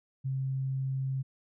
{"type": "tone", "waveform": "sine", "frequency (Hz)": 133.4, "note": "C3", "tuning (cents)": 34, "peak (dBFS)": -29, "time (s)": [0.24, 1.23], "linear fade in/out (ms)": 20, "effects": []}